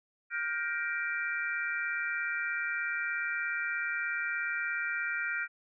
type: chord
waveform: sine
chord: G minor seventh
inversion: third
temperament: just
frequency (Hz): 1411.2 / 1568 / 1881.6 / 2352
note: F6 / G6 / Bb6 / D7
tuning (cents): +18 / 0 / +16 / +2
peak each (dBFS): -34 / -37 / -38 / -37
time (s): 0.3-5.48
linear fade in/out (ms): 50
effects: none